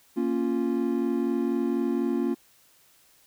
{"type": "chord", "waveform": "triangle", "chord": "Bb minor", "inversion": "none", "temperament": "equal", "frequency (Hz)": [233.1, 277.2, 349.2], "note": ["Bb3", "Db4", "F4"], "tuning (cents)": [0, 0, 0], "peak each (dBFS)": -26, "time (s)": [0.16, 2.35], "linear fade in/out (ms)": 20, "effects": ["white hiss -60 dBFS RMS until 3.26 s"]}